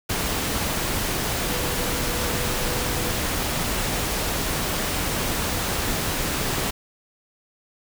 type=tone in noise; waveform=sine; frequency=491.8 Hz; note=B4; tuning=7 cents flat; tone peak=-34 dBFS; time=1.43-3.11 s; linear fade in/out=10 ms; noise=pink; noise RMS=-25 dBFS; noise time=0.09-6.71 s; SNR=-12 dB; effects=none